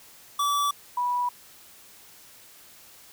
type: tone pair in turn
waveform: square / sine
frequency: 1153 / 979.3 Hz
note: D6 / B5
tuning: -32 / -15 cents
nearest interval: minor third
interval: 283 cents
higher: first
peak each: -23 dBFS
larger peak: neither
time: 0.39-0.71 / 0.97-1.29 s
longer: neither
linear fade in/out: 5 ms
effects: white hiss -51 dBFS RMS until 3.12 s